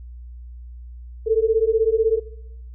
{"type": "beating tone pair", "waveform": "sine", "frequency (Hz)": [437, 453], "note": ["A4", "A#4"], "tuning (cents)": [-12, -50], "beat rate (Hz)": 16, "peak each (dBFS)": -18, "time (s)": [1.26, 2.2], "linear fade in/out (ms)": 20, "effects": ["noise-tail reverb RT60 0.9 s tail -21 dB re dry", "added 60 Hz sine -35 dBFS peak until 2.74 s"]}